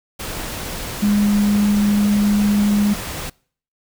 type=tone in noise; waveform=sine; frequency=205.8 Hz; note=G#3; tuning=16 cents flat; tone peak=-13 dBFS; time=1.02-2.94 s; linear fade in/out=10 ms; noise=pink; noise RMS=-28 dBFS; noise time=0.19-3.3 s; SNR=+12 dB; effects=noise-tail reverb RT60 0.5 s tail -25 dB re dry